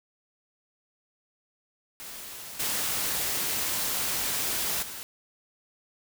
white noise with level steps, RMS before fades -41 / -29 / -39 dBFS, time 2-5.03 s, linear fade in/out 0 ms, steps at 2.59 / 4.82 s, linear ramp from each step 10 ms, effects none

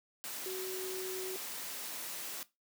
sine tone in noise, 374.2 Hz, F#4, 20 cents sharp, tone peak -38 dBFS, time 0.46-1.36 s, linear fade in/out 0 ms, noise white, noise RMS -42 dBFS, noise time 0.24-2.43 s, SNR +1 dB, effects noise-tail reverb RT60 0.2 s tail -17 dB re dry + high-pass 200 Hz 12 dB/octave

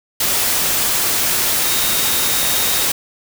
sine tone in noise, 3729 Hz, A#7, in tune, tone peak -25 dBFS, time 1.64-2.85 s, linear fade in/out 5 ms, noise white, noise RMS -17 dBFS, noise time 0.2-2.92 s, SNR -11 dB, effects none

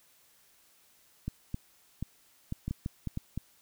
clicks, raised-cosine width 5 ms, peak -21 dBFS, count 10, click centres 1.28 / 1.544 / 2.026 / 2.524 / 2.68 / 2.71 / 2.861 / 3.073 / 3.174 / 3.376 s, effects white hiss -64 dBFS RMS until 3.61 s

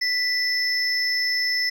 triangle tone pair together, 1980 / 5260 Hz, B6 / E8, +4 / -5 cents, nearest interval octave + perfect fourth, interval 1691 cents, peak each -22 dBFS, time 0.01-1.7 s, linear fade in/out 10 ms, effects none

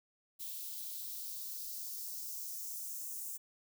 violet noise with high-pass filter sweep, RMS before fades -43 dBFS, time 0.39-3.38 s, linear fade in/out 20 ms, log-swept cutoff 3300 to 7200 Hz, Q 2.1, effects none

